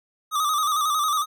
square tone with vibrato, 1215 Hz, D#6, 42 cents flat, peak -21 dBFS, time 0.31-1.26 s, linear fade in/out 50 ms, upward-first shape square, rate 11 Hz, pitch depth 61 cents each way, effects none

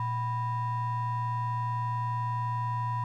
triangle ring-modulated tone, 434.2 Hz, A4, 23 cents flat, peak -23 dBFS, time 0-3.04 s, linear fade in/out 2 ms, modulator 552 Hz, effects none

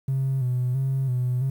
triangle tone with vibrato, 129.5 Hz, C3, 17 cents flat, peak -18 dBFS, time 0.08-1.5 s, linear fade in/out 5 ms, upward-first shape square, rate 1.5 Hz, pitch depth 61 cents each way, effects tanh soft clip ceiling -18 dBFS + 9-bit

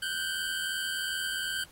25% pulse tone pair together, 1480 / 1562.9 Hz, F#6 / G6, 0 / -6 cents, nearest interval minor second, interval 94 cents, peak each -33 / -28 dBFS, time 0.02-1.64 s, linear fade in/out 5 ms, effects pink hiss -57 dBFS RMS until 1.71 s + AAC 48 kbps

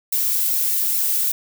violet noise with flanger, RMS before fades -20 dBFS, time 0.12-1.32 s, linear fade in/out 5 ms, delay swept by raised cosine 0.62 to 2.52 ms, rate 2.4 Hz, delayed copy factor -0.5, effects none

